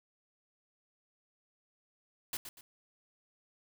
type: noise with echo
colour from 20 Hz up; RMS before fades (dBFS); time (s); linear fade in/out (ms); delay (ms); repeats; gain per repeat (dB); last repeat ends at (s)
white; -37; 2.33-2.37; 2; 120; 2; -9; 2.61
effects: none